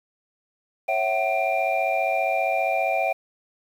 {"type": "tone cluster", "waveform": "sine", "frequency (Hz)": [548, 663, 758, 2383], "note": ["C#5", "E5", "F#5", "D7"], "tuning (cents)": [-20, 10, 42, 25], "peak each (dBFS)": [-28, -24, -24, -27], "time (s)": [0.88, 3.13], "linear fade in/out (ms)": 10, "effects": ["tanh soft clip ceiling -12 dBFS", "8-bit"]}